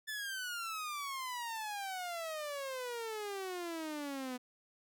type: exponential sweep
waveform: sawtooth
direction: down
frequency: 1760 to 246.9 Hz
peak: -35 dBFS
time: 0.07-4.38 s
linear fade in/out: 20 ms
effects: none